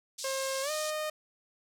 pink band-pass noise, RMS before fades -40 dBFS, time 0.18-0.91 s, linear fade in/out 10 ms, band 4200 to 9000 Hz, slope 24 dB/octave
sawtooth tone with pitch glide, 535 to 614.6 Hz, C5 to D#5, +38 to -21 cents, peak -28 dBFS, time 0.24-1.1 s, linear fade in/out 5 ms, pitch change +241 cents, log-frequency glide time 0.62-0.71 s
effects none

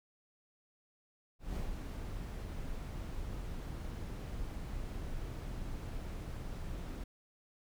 brown noise with ADSR envelope, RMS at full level -37 dBFS, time 1.39-7.04 s, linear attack 170 ms, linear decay 140 ms, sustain -4 dB, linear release 6 ms, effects none

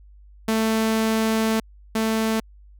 sawtooth tone pair in turn, 221.6 / 221.6 Hz, A3 / A3, +13 / +13 cents, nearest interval unison, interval 0 cents, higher neither, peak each -15 / -16 dBFS, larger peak first, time 0.48-1.6 / 1.95-2.4 s, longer first, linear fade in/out 5 ms, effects added 50 Hz sine -45 dBFS peak until 2.79 s

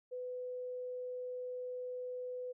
sine tone, 500 Hz, B4, 21 cents sharp, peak -39 dBFS, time 0.11-2.53 s, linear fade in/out 20 ms, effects none

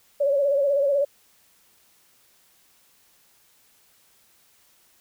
sine tone with vibrato, 562 Hz, C#5, 24 cents sharp, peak -18 dBFS, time 0.2-1.05 s, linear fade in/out 10 ms, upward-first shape sine, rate 16 Hz, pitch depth 61 cents each way, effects white hiss -60 dBFS RMS until 5 s

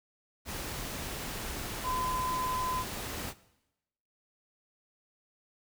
sine tone in noise, 1017 Hz, C6, 50 cents flat, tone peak -30 dBFS, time 1.83-2.85 s, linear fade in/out 50 ms, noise pink, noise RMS -38 dBFS, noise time 0.45-3.34 s, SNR +5 dB, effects noise-tail reverb RT60 0.9 s tail -18 dB re dry

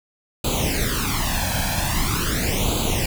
pink noise with flanger, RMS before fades -22 dBFS, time 0.44-3.06 s, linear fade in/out 5 ms, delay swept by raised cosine 0.27 to 1.25 ms, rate 0.43 Hz, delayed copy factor +0.85, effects none

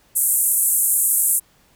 white band-pass noise, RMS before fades -18 dBFS, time 0.15-1.4 s, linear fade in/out 20 ms, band 8100 to 13000 Hz, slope 48 dB/octave, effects pink hiss -57 dBFS RMS until 1.75 s

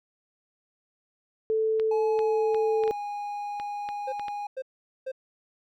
sine tone, 440 Hz, A4, in tune, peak -22 dBFS, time 1.5-2.91 s, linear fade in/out 0 ms
clicks, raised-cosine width 0.3 ms, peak -23 dBFS, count 9, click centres 1.798 / 2.191 / 2.546 / 2.837 / 2.878 / 3.599 / 3.889 / 4.196 / 4.283 s
triangle tone with pitch glide, 851 to 822 Hz, G#5 to G#5, +42 to -18 cents, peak -29 dBFS, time 1.91-4.47 s, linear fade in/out 5 ms, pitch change -60 cents, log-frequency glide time 2.07-2.81 s
triangle tone bursts, 525 Hz, C5, 6 cents sharp, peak -28 dBFS, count 3, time 4.07-5.118 s, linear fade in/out 10 ms, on 56 ms, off 440 ms
effects none

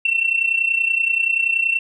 sine tone with amplitude modulation, 2703 Hz, E7, 43 cents sharp, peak -12 dBFS, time 0.05-1.79 s, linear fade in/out 5 ms, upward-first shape sine, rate 30.5 Hz, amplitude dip 75%, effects tanh soft clip ceiling -8 dBFS

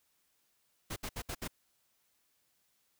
pink noise bursts, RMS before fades -39 dBFS, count 5, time 0.9-1.479 s, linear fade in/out 10 ms, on 63 ms, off 66 ms, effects white hiss -75 dBFS RMS until 2.99 s

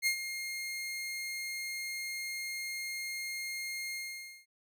sawtooth tone with ADSR envelope, 2130 Hz, C7, 30 cents sharp, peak -22 dBFS, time 0.02-4.46 s, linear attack 45 ms, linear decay 89 ms, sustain -11 dB, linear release 520 ms, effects none

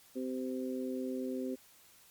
harmonic tone, 128.9 Hz, C3, 26 cents flat, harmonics 2 / 3 / 4, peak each -36 / -40 / -42 dBFS, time 0.15-1.56 s, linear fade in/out 20 ms, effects white hiss -61 dBFS RMS until 2.1 s + MP3 96 kbps

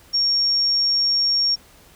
sine tone, 5540 Hz, F8, 15 cents flat, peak -16 dBFS, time 0.13-1.56 s, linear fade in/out 20 ms, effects pink hiss -50 dBFS RMS until 1.95 s

